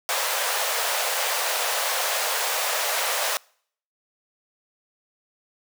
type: high-pass noise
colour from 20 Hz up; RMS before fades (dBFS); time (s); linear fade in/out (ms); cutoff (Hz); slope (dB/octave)
pink; -25; 0.09-3.37; 0; 500; 48
effects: noise-tail reverb RT60 0.6 s tail -26 dB re dry